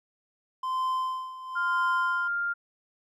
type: tone with tremolo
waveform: triangle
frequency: 1034 Hz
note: C6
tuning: 21 cents flat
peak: -23 dBFS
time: 0.63-2.28 s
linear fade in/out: 5 ms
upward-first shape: sine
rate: 1 Hz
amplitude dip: 80%
type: tone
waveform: sine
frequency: 1400 Hz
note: F6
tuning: 4 cents sharp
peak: -26 dBFS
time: 1.55-2.54 s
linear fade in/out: 20 ms
effects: none